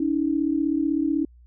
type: tone pair together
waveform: sine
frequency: 284 / 320 Hz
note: C#4 / D#4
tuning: +42 / +49 cents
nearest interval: major second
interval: 207 cents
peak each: -23 dBFS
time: 0-1.25 s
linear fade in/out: 5 ms
effects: added 60 Hz sine -48 dBFS peak until 1.46 s